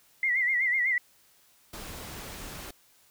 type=tone with vibrato; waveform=sine; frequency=2029 Hz; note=B6; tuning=46 cents sharp; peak=-23 dBFS; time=0.23-0.98 s; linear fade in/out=2 ms; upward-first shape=sine; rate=8 Hz; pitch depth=96 cents each way
type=noise; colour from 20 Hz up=pink; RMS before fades=-41 dBFS; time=1.73-2.71 s; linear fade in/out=5 ms
effects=white hiss -62 dBFS RMS until 3.1 s